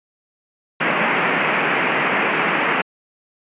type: band-pass noise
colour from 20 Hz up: white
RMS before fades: -19 dBFS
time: 0.8-2.82 s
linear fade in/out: 10 ms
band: 150 to 2600 Hz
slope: 48 dB/octave
effects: resampled to 8000 Hz